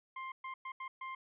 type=tone bursts at uneven times; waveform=30% pulse; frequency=1053 Hz; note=C6; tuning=11 cents sharp; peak=-38 dBFS; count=5; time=0.16-0.32 / 0.44-0.54 / 0.65-0.72 / 0.8-0.88 / 1.01-1.15 s; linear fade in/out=5 ms; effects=resampled to 8000 Hz